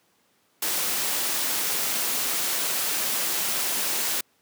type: noise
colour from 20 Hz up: white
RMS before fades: -26 dBFS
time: 0.62-4.21 s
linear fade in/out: 5 ms
effects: pink hiss -65 dBFS RMS until 4.41 s + high-pass 200 Hz 12 dB/octave